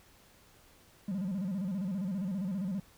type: tone with vibrato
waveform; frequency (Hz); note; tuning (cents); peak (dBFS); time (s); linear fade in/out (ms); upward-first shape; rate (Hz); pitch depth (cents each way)
triangle; 190; F#3; +46; -29; 1.08-2.8; 5; square; 15; 120
effects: tanh soft clip ceiling -25 dBFS + pink hiss -61 dBFS RMS until 2.97 s